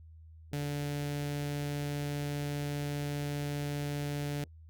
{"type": "tone with notch filter", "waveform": "sawtooth", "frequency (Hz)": 145, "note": "D3", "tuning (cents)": -22, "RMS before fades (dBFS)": -35, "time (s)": [0.53, 4.44], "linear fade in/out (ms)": 2, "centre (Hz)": 1100, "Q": 1.6, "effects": ["added 80 Hz sine -50 dBFS peak until 4.69 s", "Opus 48 kbps"]}